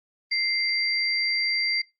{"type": "tone pair together", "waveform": "sine", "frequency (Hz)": [2093, 4709], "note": ["C7", "D8"], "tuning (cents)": [0, 4], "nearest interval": "octave + major second", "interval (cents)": 1404, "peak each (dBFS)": -25, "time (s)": [0.31, 1.82], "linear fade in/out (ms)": 10, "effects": ["noise-tail reverb RT60 0.2 s tail -20 dB re dry", "Opus 24 kbps"]}